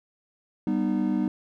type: chord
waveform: triangle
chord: G augmented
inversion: none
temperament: just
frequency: 196 / 245 / 306.2 Hz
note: G3 / B3 / D#4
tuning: 0 / -14 / -28 cents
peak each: -25 dBFS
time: 0.67-1.28 s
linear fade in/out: 2 ms
effects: none